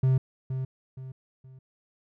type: tone with echo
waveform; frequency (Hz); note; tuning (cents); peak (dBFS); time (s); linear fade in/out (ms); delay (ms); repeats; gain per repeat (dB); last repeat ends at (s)
triangle; 130.81; C3; 0; -17; 0.03-0.18; 5; 470; 3; -9; 1.59
effects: none